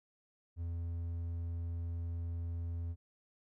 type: tone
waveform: triangle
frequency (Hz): 84.7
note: E2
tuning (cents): +48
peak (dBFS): -34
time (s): 0.56-2.96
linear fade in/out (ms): 50
effects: none